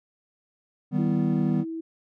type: chord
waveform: triangle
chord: Eb augmented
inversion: none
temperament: equal with one note detuned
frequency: 155.56 / 193.3 / 246.9 Hz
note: Eb3 / G3 / B3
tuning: 0 / -24 / 0 cents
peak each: -24 dBFS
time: 0.91-1.65 s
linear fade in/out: 50 ms
type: tone with pitch glide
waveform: sine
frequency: 329.6 to 325.8 Hz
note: E4 to E4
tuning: 0 to -20 cents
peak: -30 dBFS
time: 0.98-1.81 s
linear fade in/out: 10 ms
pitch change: -20 cents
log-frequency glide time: 1.48-1.64 s
effects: none